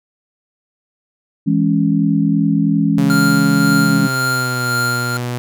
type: chord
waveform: sine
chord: C# minor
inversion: first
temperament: equal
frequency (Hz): 164.81 / 207.7 / 277.2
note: E3 / G#3 / C#4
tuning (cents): 0 / 0 / 0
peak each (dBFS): -16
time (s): 1.46-4.08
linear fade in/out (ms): 20
type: tone with pitch glide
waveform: sawtooth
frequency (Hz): 138.6 to 122.06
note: C#3 to B2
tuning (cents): 0 to -20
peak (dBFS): -16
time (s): 2.98-5.38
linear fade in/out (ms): 0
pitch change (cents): -220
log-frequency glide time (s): 3.68-4.76
type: tone with tremolo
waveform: square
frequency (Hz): 1396.9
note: F6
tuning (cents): 0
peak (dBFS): -16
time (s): 3.1-5.17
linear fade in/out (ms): 0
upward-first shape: sine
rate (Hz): 1.9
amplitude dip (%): 45
effects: none